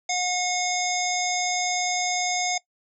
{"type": "harmonic tone with a mistuned harmonic", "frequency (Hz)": 723, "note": "F#5", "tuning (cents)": -40, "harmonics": [1, 3, 5, 7, 9, 10], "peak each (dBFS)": [-27, -29, -34, -32, -30, -35], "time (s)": [0.09, 2.58], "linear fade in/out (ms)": 5, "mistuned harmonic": 9, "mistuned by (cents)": -18, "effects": ["noise-tail reverb RT60 0.1 s tail -20 dB re dry"]}